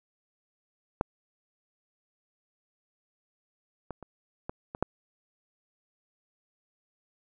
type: clicks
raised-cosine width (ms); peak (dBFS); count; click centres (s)
1; -11 / -22 / -29 / -20 / -23 / -11; 6; 1.011 / 3.907 / 4.027 / 4.495 / 4.749 / 4.826
effects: none